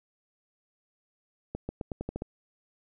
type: accelerating click train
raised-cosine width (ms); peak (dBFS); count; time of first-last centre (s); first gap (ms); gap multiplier
2; -20; 8; 1.55-2.221; 140; 0.87
effects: none